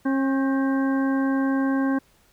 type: harmonic tone with a mistuned harmonic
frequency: 270 Hz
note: C#4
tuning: 45 cents flat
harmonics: 1 / 2 / 3 / 4 / 6 / 7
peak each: -20 / -32 / -35 / -34 / -33 / -45 dBFS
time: 0.05-1.99 s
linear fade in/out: 10 ms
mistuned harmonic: 6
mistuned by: -50 cents
effects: pink hiss -60 dBFS RMS until 2.32 s